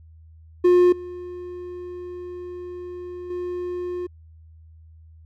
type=tone with level steps; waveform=triangle; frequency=356.9 Hz; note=F4; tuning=38 cents sharp; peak=-10 / -30 / -24 dBFS; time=0.64-4.07 s; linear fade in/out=10 ms; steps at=0.92 / 3.3 s; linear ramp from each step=5 ms; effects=added 80 Hz sine -45 dBFS peak until 5.25 s